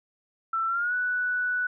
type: tone with pitch glide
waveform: sine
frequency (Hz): 1335 to 1481.3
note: E6 to F#6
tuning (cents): +22 to +2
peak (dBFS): -24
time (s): 0.53-1.67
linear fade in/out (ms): 5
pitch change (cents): +180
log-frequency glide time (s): 0.67-0.94
effects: none